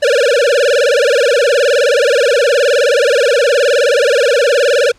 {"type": "tone with vibrato", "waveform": "square", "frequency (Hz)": 523.3, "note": "C5", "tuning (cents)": 0, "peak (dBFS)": -9, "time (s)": [0.02, 4.92], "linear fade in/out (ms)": 10, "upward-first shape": "sine", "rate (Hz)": 19, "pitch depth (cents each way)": 220, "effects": ["pink hiss -49 dBFS RMS until 4.98 s", "low-pass 7000 Hz 12 dB/octave"]}